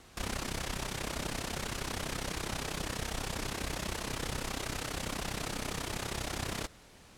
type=noise with amplitude modulation; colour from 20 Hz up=pink; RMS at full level=-33 dBFS; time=0.17-6.67 s; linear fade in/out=2 ms; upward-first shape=sine; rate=32.3 Hz; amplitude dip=80%; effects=pink hiss -56 dBFS RMS until 7.17 s + low-pass 10000 Hz 12 dB/octave